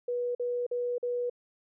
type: tone bursts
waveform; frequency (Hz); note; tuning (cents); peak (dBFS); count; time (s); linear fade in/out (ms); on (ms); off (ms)
sine; 487.1; B4; -24; -28; 4; 0.08-1.298; 5; 270; 46
effects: none